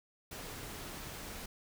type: noise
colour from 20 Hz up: pink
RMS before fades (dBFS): -45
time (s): 0.31-1.46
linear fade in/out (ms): 5
effects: none